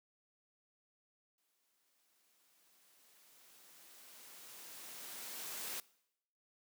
white noise with exponential growth, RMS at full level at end -42 dBFS, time 1.38-5.8 s, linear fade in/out 1 ms, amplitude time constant 960 ms, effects noise-tail reverb RT60 0.8 s tail -22 dB re dry + high-pass 200 Hz 12 dB/octave

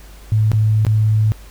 sine tone with dropouts, 108.1 Hz, A2, 30 cents flat, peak -11 dBFS, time 0.32-1.32 s, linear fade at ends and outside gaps 0 ms, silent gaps 0.517-0.533 / 0.85-0.867 s, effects added 50 Hz sine -37 dBFS peak until 1.5 s + pink hiss -45 dBFS RMS until 1.5 s

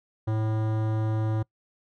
sine tone with hard clipping, 109.4 Hz, A2, 9 cents flat, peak -26 dBFS, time 0.27-1.43 s, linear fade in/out 10 ms, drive 17 dB, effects noise-tail reverb RT60 0.1 s tail -24 dB re dry

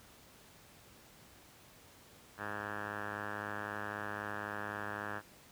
5% pulse tone with low-pass filter, 103.83 Hz, G#2, in tune, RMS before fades -41 dBFS, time 2.37-5.22 s, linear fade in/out 50 ms, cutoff 1700 Hz, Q 6.7, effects pink hiss -59 dBFS RMS until 5.51 s + high-pass 60 Hz 12 dB/octave

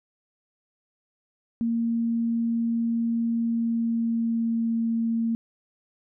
sine tone with pitch glide, 231.2 to 228.7 Hz, A#3 to A#3, -14 to -33 cents, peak -22 dBFS, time 1.61-5.35 s, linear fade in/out 0 ms, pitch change -19 cents, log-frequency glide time 3.37-4.8 s, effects none

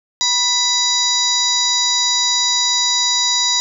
harmonic tone with a mistuned harmonic, 977 Hz, B5, 19 cents flat, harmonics 1 / 2 / 4 / 5 / 6 / 7, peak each -25 / -28 / -17 / -20 / -22 / -22 dBFS, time 0.21-3.6 s, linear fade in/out 0 ms, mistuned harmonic 2, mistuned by +37 cents, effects 8-bit

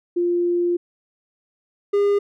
sine / triangle tone pair in turn, 349.2 / 405.3 Hz, F4 / G#4, 0 / -42 cents, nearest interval minor third, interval 258 cents, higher second, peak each -17 / -13 dBFS, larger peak second, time 0.16-0.77 / 1.93-2.19 s, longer first, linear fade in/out 10 ms, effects none

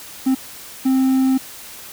triangle tone bursts at uneven times, 263.1 Hz, C4, 10 cents sharp, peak -11 dBFS, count 2, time 0.26-0.35 / 0.85-1.38 s, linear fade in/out 10 ms, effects white hiss -37 dBFS RMS until 1.92 s

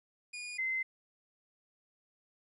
sawtooth / sine tone pair in turn, 2444 / 2064 Hz, D#7 / C7, -32 / -24 cents, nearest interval minor third, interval 292 cents, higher first, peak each -37 / -31 dBFS, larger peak second, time 0.33-0.58 / 0.58-0.83 s, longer neither, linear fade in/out 10 ms, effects resampled to 24000 Hz + 12-bit

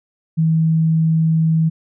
sine tone, 161 Hz, E3, 41 cents flat, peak -12 dBFS, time 0.37-1.7 s, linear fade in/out 20 ms, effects none

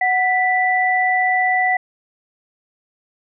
sine tone pair together, 740 / 1975.5 Hz, F#5 / B6, 0 / 0 cents, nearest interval octave + perfect fourth, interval 1700 cents, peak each -17 dBFS, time 0.01-1.77 s, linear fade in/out 5 ms, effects none

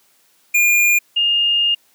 square / sine tone pair in turn, 2417 / 2830 Hz, D7 / F7, +49 / +22 cents, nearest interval minor third, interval 273 cents, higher second, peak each -12 / -13 dBFS, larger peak first, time 0.54-0.99 / 1.16-1.75 s, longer second, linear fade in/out 10 ms, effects white hiss -57 dBFS RMS until 1.94 s + high-pass 150 Hz 12 dB/octave

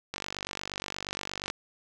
click train, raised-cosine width 0.2 ms, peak -16 dBFS, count 67, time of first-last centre 0.14-1.501 s, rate 48.5 Hz, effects none

